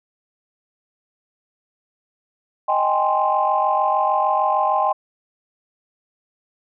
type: chord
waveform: sine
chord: Ab major seventh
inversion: second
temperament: equal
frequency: 622.3 / 784 / 830.6 / 1046.5 Hz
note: Eb5 / G5 / Ab5 / C6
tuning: 0 / 0 / 0 / 0 cents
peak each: -23 / -20 / -22 / -20 dBFS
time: 2.68-4.93 s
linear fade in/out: 10 ms
effects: tanh soft clip ceiling -6 dBFS